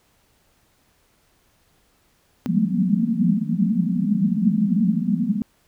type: band-pass noise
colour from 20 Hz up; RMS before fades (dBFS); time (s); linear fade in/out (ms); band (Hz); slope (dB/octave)
pink; -20; 2.46-5.42; 0; 170 to 240; 96
effects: pink hiss -62 dBFS RMS until 5.67 s